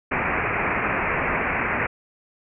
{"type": "low-pass noise", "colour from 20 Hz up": "white", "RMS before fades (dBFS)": -24, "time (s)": [0.11, 1.87], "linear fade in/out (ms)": 10, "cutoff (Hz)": 2500, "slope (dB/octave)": 96, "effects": []}